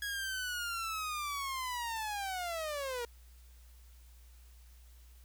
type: linear sweep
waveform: sawtooth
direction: down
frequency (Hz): 1661.2 to 466.2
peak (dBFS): -32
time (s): 0.02-3.05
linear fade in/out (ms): 2
effects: added 60 Hz sine -54 dBFS peak until 5.24 s + white hiss -66 dBFS RMS until 5.24 s